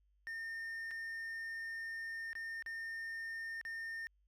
triangle tone with dropouts, 1819 Hz, A#6, 43 cents flat, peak -39 dBFS, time 0.27-4.07 s, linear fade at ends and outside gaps 0 ms, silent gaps 0.909-0.913 / 2.331-2.353 / 2.624-2.662 / 3.613-3.651 s, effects added 50 Hz sine -70 dBFS peak until 4.27 s

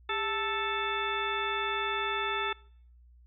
harmonic tone with a mistuned harmonic, 440 Hz, A4, in tune, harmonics 1 / 2 / 3 / 4 / 5 / 6 / 8, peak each -37 / -36 / -34 / -37 / -39 / -38 / -37 dBFS, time 0.09-2.53 s, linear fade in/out 5 ms, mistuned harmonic 1, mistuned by -150 cents, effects noise-tail reverb RT60 0.6 s tail -25 dB re dry + added 60 Hz sine -54 dBFS peak until 3.26 s

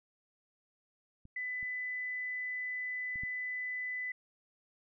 clicks, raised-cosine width 5 ms, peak -41 / -42 / -40 / -33 dBFS, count 4, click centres 1.254 / 1.629 / 3.158 / 3.235 s
sine tone, 2000 Hz, B6, 21 cents sharp, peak -35 dBFS, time 1.36-4.12 s, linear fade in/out 5 ms
effects none

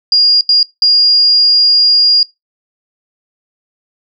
sine tone bursts at uneven times, 4838 Hz, D#8, 49 cents flat, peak -5 dBFS, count 3, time 0.12-0.41 / 0.49-0.63 / 0.82-2.23 s, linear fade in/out 2 ms, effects noise-tail reverb RT60 0.2 s tail -24 dB re dry

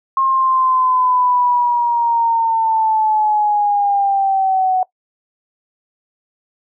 sine linear sweep, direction down, 1072 to 740 Hz, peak -12 dBFS, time 0.17-4.83 s, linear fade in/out 2 ms, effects noise-tail reverb RT60 0.1 s tail -20 dB re dry

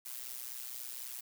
blue noise with amplitude modulation, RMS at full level -40 dBFS, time 0.05-1.21 s, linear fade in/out 10 ms, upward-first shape sine, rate 124 Hz, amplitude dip 85%, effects none

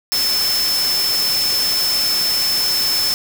sine tone in noise, 5274 Hz, E8, in tune, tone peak -16 dBFS, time 0.12-3.14 s, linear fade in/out 0 ms, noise white, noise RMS -23 dBFS, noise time 0.12-3.14 s, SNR +4 dB, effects none

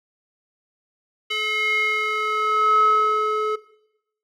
square tone with band-pass filter sweep, 429.2 Hz, A4, 43 cents flat, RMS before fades -21 dBFS, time 1.3-3.56 s, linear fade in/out 10 ms, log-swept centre 2700 to 890 Hz, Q 5, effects noise-tail reverb RT60 0.8 s tail -17 dB re dry

